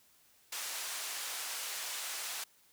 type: band-pass noise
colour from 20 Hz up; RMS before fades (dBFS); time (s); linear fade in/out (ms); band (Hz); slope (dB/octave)
white; -40; 0.52-2.44; 5; 720 to 10000; 12
effects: white hiss -66 dBFS RMS until 2.72 s